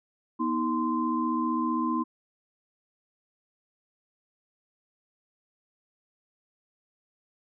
sine tone cluster, 242.6 / 318 / 1038 Hz, B3 / D#4 / C6, -31 / +38 / -14 cents, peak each -29 dBFS, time 0.39-2.04 s, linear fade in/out 20 ms, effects none

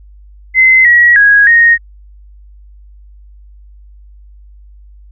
sine tone with pitch steps, 2056 / 1915 / 1653 / 1862 Hz, C7 / A#6 / G#6 / A#6, -31 / +46 / -9 / -2 cents, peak -3 dBFS, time 0.54-1.78 s, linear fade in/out 50 ms, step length 310 ms, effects added 50 Hz sine -35 dBFS peak until 5.11 s

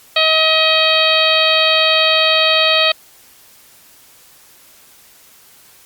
harmonic tone with a mistuned harmonic, 635 Hz, D#5, 35 cents sharp, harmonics 1 / 2 / 3 / 4 / 5 / 6 / 7, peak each -17 / -20 / -22 / -17 / -17 / -17 / -20 dBFS, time 0.16-2.92 s, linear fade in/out 5 ms, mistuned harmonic 4, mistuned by -15 cents, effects white hiss -46 dBFS RMS until 5.85 s + Opus 48 kbps

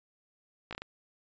slowing click train, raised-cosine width 0.3 ms, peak -23 dBFS, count 5, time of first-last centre 0.71-0.82 s, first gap 17 ms, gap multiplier 1.33, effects resampled to 16000 Hz

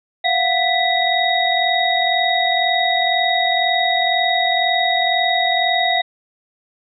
sine tone cluster, 690 / 732 / 1981 / 3763 Hz, F5 / F#5 / B6 / A#7, -21 / -19 / +5 / +16 cents, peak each -20 dBFS, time 0.24-6.02 s, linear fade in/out 10 ms, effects none

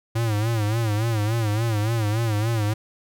square tone with vibrato, 110 Hz, A2, in tune, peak -21 dBFS, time 0.15-2.74 s, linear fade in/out 10 ms, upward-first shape sine, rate 3.5 Hz, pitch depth 110 cents each way, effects none

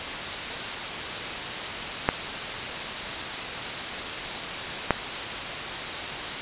clicks, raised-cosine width 0.5 ms, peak -3 dBFS, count 2, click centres 2.089 / 4.907 s, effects white hiss -30 dBFS RMS until 6.41 s + resampled to 8000 Hz

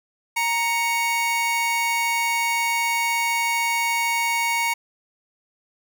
45% pulse tone pair together, 933.5 / 2224 Hz, A#5 / C#7, +2 / +5 cents, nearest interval octave + minor third, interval 1503 cents, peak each -23 dBFS, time 0.36-4.74 s, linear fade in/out 10 ms, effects none

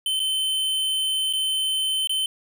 square tone with dropouts, 3072 Hz, G7, 36 cents flat, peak -22 dBFS, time 0.06-2.26 s, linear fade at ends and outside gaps 2 ms, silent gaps 0.195-0.2 / 1.328-1.334 / 2.073-2.094 s, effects none

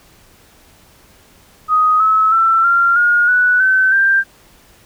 sine tone with pitch steps, 1251 / 1293.6 / 1337.7 / 1383.3 / 1430.4 / 1479.1 / 1529.5 / 1581.6 Hz, D#6 / E6 / E6 / F6 / F6 / F#6 / G6 / G6, +9 / -33 / +25 / -17 / +41 / -1 / -43 / +15 cents, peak -9 dBFS, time 1.68-4.24 s, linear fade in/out 50 ms, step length 320 ms, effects pink hiss -48 dBFS RMS until 4.85 s

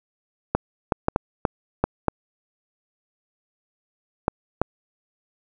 clicks, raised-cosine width 1 ms, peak -4 dBFS, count 9, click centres 0.55 / 0.922 / 1.084 / 1.161 / 1.452 / 1.84 / 2.083 / 4.281 / 4.616 s, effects none

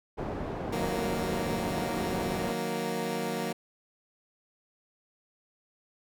white low-pass noise, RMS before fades -35 dBFS, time 0.17-2.54 s, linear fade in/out 20 ms, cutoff 580 Hz, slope 12 dB/octave
15% pulse chord, D# minor, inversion none, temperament equal, 155.56 / 185 / 233.1 Hz, D#3 / F#3 / A#3, 0 / 0 / 0 cents, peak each -32 / -28 / -27 dBFS, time 0.72-3.53 s, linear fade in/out 10 ms
effects none

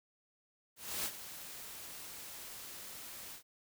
white noise with ADSR envelope, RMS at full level -36 dBFS, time 0.76-3.43 s, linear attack 290 ms, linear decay 55 ms, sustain -12 dB, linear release 90 ms, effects none

